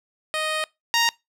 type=tone pair in turn; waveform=10% pulse; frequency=622.3 / 932.4 Hz; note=D#5 / A#5; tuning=0 / 0 cents; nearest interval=perfect fifth; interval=700 cents; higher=second; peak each=-15 / -9 dBFS; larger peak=second; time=0.34-0.64 / 0.94-1.09 s; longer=first; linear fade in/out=0 ms; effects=noise-tail reverb RT60 0.2 s tail -23 dB re dry + low-pass 11000 Hz 12 dB/octave